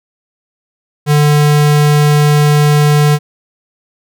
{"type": "tone", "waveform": "square", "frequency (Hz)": 148.1, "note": "D3", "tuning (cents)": 15, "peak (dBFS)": -7, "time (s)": [1.06, 3.19], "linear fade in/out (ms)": 50, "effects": []}